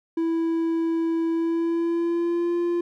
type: tone with pitch glide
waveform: triangle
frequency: 329.6 to 345.8 Hz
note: E4 to F4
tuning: 0 to -17 cents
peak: -19 dBFS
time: 0.17-2.81 s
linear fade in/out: 5 ms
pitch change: +83 cents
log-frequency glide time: 1.3-2.56 s
effects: none